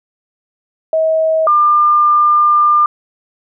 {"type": "tone pair in turn", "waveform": "sine", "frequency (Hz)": [639, 1199.3], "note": ["D#5", "D6"], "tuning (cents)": [46, 36], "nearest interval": "major seventh", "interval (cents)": 1090, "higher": "second", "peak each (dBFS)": [-10, -7], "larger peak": "second", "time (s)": [[0.93, 1.47], [1.47, 2.86]], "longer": "second", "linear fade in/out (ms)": 2, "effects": []}